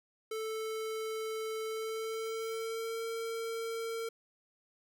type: tone with pitch glide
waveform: square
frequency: 440 to 455.5 Hz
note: A4 to A#4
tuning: 0 to -40 cents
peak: -36 dBFS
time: 0.31-4.09 s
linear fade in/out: 5 ms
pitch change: +60 cents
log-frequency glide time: 1.65-3.06 s
effects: none